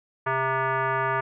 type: tone with frequency modulation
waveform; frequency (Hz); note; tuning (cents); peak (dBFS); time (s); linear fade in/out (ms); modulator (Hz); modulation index
sine; 130; C3; -11; -22; 0.26-1.21; 10; 530; 3
effects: none